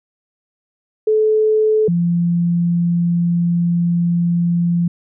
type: tone pair in turn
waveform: sine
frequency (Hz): 432.6 / 172.11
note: A4 / F3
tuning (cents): -29 / -25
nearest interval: octave + major third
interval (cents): 1596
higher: first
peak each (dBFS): -11 / -13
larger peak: first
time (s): 1.07-1.88 / 1.88-4.88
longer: second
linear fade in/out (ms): 5
effects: none